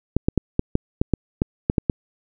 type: clicks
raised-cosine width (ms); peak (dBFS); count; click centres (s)
3; -4; 11; 0.166 / 0.285 / 0.377 / 0.594 / 0.754 / 1.015 / 1.137 / 1.419 / 1.699 / 1.782 / 1.898
effects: none